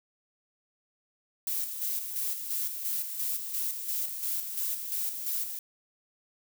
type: noise with tremolo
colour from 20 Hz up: violet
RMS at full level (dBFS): -31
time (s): 1.47-5.59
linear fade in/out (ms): 2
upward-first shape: square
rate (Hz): 2.9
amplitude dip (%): 50
effects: none